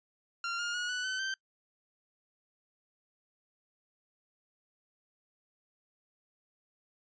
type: tone with pitch steps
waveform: sawtooth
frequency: 1383 / 1416.1 / 1450.1 / 1484.8 / 1520.4 / 1556.9 Hz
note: F6 / F6 / F#6 / F#6 / F#6 / G6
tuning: -17 / +24 / -35 / +6 / +47 / -12 cents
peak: -29 dBFS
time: 0.44-1.34 s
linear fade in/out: 2 ms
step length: 150 ms
effects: noise-tail reverb RT60 0.1 s tail -25 dB re dry + resampled to 16000 Hz